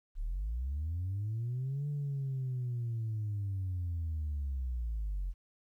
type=linear two-way sweep; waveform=sine; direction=up then down; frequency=32.3 to 146.83 to 42.97 Hz; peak=-31 dBFS; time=0.15-5.34 s; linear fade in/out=50 ms; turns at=1.88 s; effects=tanh soft clip ceiling -30 dBFS + 12-bit